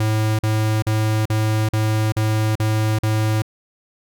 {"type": "tone bursts", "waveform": "square", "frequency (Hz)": 108.7, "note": "A2", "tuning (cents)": -21, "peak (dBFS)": -17, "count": 8, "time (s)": [0, 3.421], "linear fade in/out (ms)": 5, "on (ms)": 390, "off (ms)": 43, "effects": []}